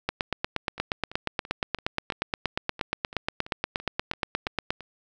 two click trains, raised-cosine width 0.3 ms, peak -24 / -9 dBFS, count 13 / 40, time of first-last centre 0.78-4.807 / 0.09-4.705 s, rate 2.98 / 8.45 Hz, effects none

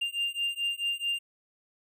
triangle beating tone pair, 2794 / 2798.6 Hz, F7 / F7, 0 / +3 cents, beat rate 4.6 Hz, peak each -30 dBFS, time 0.01-1.19 s, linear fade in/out 10 ms, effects none

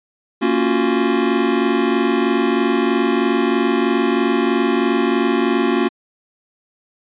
square chord, Gb major seventh, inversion first, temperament just, 231.2 / 277.5 / 346.9 / 370 Hz, Bb3 / Db4 / F4 / Gb4, -14 / +2 / -12 / 0 cents, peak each -21 dBFS, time 0.41-5.89 s, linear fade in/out 20 ms, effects resampled to 8000 Hz

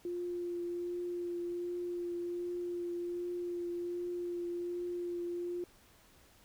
sine tone with vibrato, 350 Hz, F4, 4 cents sharp, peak -35 dBFS, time 0.05-5.64 s, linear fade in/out 2 ms, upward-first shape triangle, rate 1.3 Hz, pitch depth 14 cents each way, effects pink hiss -63 dBFS RMS until 6.44 s

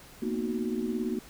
sine chord, B major seventh, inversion third, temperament equal with one note detuned, 229.3 / 246.9 / 311.1 / 370 Hz, A#3 / B3 / D#4 / F#4, -28 / 0 / 0 / 0 cents, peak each -32 / -34 / -36 / -34 dBFS, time 0.22-1.19 s, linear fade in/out 5 ms, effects pink hiss -51 dBFS RMS until 1.29 s

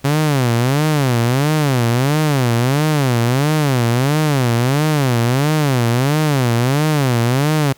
sawtooth tone with vibrato, 134.6 Hz, C3, 49 cents sharp, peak -9 dBFS, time 0.04-7.73 s, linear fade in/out 10 ms, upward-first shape sine, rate 1.5 Hz, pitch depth 250 cents each way, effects pink hiss -49 dBFS RMS until 7.77 s

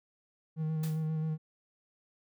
triangle tone with vibrato, 157.4 Hz, D#3, 20 cents sharp, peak -28 dBFS, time 0.56-1.38 s, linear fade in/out 50 ms, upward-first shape square, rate 7.5 Hz, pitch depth 16 cents each way
white noise with exponential decay, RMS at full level -42 dBFS, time 0.83-1.08 s, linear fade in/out 5 ms, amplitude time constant 54 ms
effects none

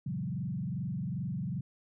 sine tone with frequency modulation, 156.6 Hz, D#3, 11 cents sharp, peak -32 dBFS, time 0.06-1.61 s, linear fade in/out 5 ms, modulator 22.5 Hz, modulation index 1.8, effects none

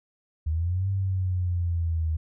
sine linear two-way sweep, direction up then down, 75.8 to 98 to 78.5 Hz, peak -23 dBFS, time 0.46-2.17 s, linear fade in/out 10 ms, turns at 0.89 s, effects none

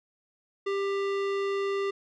square tone with low-pass filter, 395.8 Hz, G4, 17 cents sharp, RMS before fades -29 dBFS, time 0.66-1.91 s, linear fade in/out 10 ms, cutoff 3300 Hz, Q 0.8, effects none

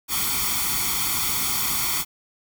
white noise with comb filter, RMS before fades -24 dBFS, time 0.08-2.05 s, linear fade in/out 50 ms, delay 0.89 ms, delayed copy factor +0.85, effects none

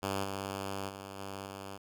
5% pulse tone with level steps, 98 Hz, G2, in tune, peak -21 / -25 / -32 / -29 / -31 dBFS, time 0.02-1.78 s, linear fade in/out 20 ms, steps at 0.23 / 0.88 / 1.18 / 1.45 s, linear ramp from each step 20 ms, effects none

